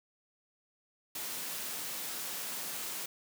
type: high-pass noise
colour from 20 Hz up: white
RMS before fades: -39 dBFS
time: 1.15-3.06 s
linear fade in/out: 5 ms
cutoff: 140 Hz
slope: 24 dB/octave
effects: none